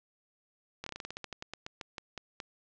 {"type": "slowing click train", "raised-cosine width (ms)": 0.2, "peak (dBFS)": -22, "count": 18, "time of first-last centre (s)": [0.84, 2.402], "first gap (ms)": 24, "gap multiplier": 1.15, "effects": ["low-pass 7000 Hz 12 dB/octave"]}